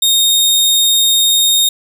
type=tone; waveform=sawtooth; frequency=3701 Hz; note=A#7; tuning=13 cents flat; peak=-6 dBFS; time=0.02-1.69 s; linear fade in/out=5 ms; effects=none